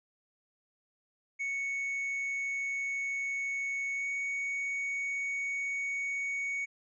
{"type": "tone with pitch glide", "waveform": "triangle", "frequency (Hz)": [2217, 2231], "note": ["C#7", "C#7"], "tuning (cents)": [0, 11], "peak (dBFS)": -30, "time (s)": [1.39, 6.66], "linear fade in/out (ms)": 20, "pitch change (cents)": 11, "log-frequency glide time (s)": [3.95, 4.06], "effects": ["resampled to 22050 Hz"]}